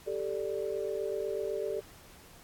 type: chord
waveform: sine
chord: G suspended second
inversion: none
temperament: equal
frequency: 392 / 440 / 587.3 Hz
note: G4 / A4 / D5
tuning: 0 / 0 / 0 cents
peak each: -35 / -35 / -37 dBFS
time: 0.06-1.81 s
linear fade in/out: 20 ms
effects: pink hiss -55 dBFS RMS until 2.43 s + AAC 64 kbps